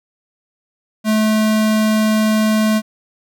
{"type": "tone", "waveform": "square", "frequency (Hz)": 216.4, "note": "A3", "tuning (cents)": -29, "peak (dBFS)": -13, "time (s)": [1.04, 2.82], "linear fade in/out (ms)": 50, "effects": []}